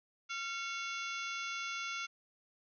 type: harmonic tone with a mistuned harmonic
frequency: 688 Hz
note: F5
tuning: 26 cents flat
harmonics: 2 / 3 / 4 / 5 / 6 / 7 / 8 / 9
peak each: -41 / -43 / -45 / -47 / -53 / -53 / -55 / -50 dBFS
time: 0.29-2.07 s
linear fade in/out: 20 ms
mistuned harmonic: 3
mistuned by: +110 cents
effects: none